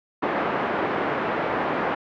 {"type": "band-pass noise", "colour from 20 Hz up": "pink", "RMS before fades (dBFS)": -25, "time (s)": [0.22, 1.95], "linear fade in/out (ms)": 10, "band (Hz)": [310, 1600], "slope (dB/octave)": 12, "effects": ["low-pass 3000 Hz 12 dB/octave"]}